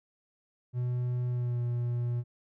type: tone with pitch glide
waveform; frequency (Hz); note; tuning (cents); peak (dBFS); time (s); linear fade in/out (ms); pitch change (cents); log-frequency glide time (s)
triangle; 123.47 to 120.51; B2 to B2; 0 to -42; -26; 0.73-2.24; 50; -42; 1.28-1.61
effects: none